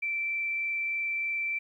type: tone with frequency modulation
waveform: sine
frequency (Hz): 2337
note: D7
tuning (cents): -9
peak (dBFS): -28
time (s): 0.02-1.59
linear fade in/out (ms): 10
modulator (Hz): 23.2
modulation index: 0.58
effects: 11-bit